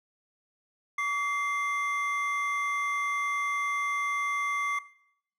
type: tone pair together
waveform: triangle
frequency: 1143.2 / 2093 Hz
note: D6 / C7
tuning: -47 / 0 cents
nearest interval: minor seventh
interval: 1047 cents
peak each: -28 dBFS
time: 0.98-4.79 s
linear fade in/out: 5 ms
effects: noise-tail reverb RT60 0.7 s tail -18 dB re dry